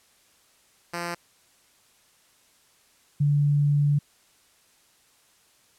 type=tone pair in turn; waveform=5% pulse / sine; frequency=172.4 / 144.97 Hz; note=F3 / D3; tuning=-22 / -22 cents; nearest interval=minor third; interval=300 cents; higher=first; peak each=-18 dBFS; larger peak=neither; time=0.93-1.15 / 3.2-3.99 s; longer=second; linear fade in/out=10 ms; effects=white hiss -61 dBFS RMS until 5.78 s + low-pass 11000 Hz 12 dB/octave